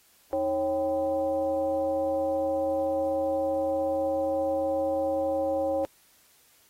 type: tone with frequency modulation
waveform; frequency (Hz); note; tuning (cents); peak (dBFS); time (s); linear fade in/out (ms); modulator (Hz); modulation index
sine; 546; C#5; -26; -24; 0.33-5.85; 0; 232; 0.78
effects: white hiss -61 dBFS RMS until 6.69 s + AAC 48 kbps